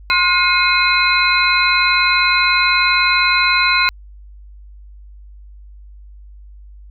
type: tone cluster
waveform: sine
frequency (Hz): 1056 / 1437 / 2142 / 2514 / 4042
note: C6 / F6 / C7 / D#7 / B7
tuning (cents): +16 / +49 / +40 / +17 / +39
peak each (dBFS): -18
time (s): 0.1-3.89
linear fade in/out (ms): 0
effects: added 50 Hz sine -36 dBFS peak until 6.9 s